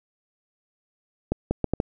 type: accelerating click train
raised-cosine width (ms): 2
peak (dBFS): -9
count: 5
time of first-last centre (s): 1.32-1.801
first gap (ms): 190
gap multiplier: 0.7
effects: none